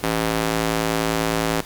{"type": "tone with high-pass filter", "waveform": "square", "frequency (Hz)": 55, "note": "A1", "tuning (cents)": 0, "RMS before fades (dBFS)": -22, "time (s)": [0.03, 1.61], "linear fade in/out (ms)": 5, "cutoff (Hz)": 230, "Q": 0.58, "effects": ["pink hiss -39 dBFS RMS until 1.65 s", "Opus 48 kbps"]}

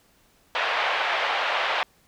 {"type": "band-pass noise", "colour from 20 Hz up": "pink", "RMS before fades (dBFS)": -25, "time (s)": [0.55, 1.83], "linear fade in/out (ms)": 0, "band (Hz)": [630, 3300], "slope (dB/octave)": 24, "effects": ["pink hiss -61 dBFS RMS until 2.07 s"]}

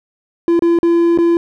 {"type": "tone with dropouts", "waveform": "triangle", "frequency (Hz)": 339.5, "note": "F4", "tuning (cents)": -49, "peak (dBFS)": -7, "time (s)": [0.48, 1.37], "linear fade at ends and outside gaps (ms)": 1, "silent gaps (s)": [[0.593, 0.622], [0.788, 0.83], [1.176, 1.186]], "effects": []}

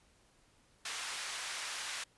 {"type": "band-pass noise", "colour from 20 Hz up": "pink", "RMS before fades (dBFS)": -41, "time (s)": [0.85, 2.04], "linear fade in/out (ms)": 5, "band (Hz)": [1300, 9700], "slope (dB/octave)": 12, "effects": ["pink hiss -68 dBFS RMS until 2.17 s", "resampled to 24000 Hz"]}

